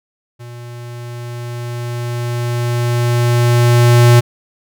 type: tone with level ramp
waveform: square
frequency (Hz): 120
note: B2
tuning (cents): -49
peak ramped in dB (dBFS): -31 to -5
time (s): 0.39-4.21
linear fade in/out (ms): 20
effects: none